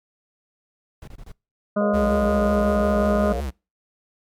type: noise bursts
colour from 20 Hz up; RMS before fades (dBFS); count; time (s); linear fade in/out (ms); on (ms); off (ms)
brown; -38; 4; 1.02-1.318; 2; 55; 26
type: harmonic tone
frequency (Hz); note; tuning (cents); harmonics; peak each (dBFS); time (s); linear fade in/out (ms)
206.2; G#3; -12; 1 / 2 / 3 / 5 / 6 / 7; -21 / -29 / -21 / -34 / -30 / -35; 1.76-3.33; 10
type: chord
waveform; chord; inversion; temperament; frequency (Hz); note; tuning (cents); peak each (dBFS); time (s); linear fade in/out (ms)
sine; Bb minor seventh; third; just; 419.5 / 466.2 / 559.4 / 699.2; Ab4 / Bb4 / Db5 / F5; +17 / 0 / +16 / +2; -34 / -32 / -31 / -31; 1.8-3.41; 10
type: tone with vibrato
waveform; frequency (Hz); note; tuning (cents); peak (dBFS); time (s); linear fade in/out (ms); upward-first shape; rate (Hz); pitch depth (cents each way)
square; 65.41; C2; 0; -26; 1.93-3.51; 20; triangle; 5.5; 230
effects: noise-tail reverb RT60 0.3 s tail -26 dB re dry + MP3 96 kbps